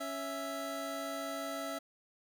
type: tone pair together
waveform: 25% pulse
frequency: 277.2 / 660 Hz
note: C#4 / E5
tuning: 0 / +2 cents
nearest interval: octave + minor third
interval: 1502 cents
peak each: -38 / -35 dBFS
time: 0-1.79 s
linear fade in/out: 10 ms
effects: none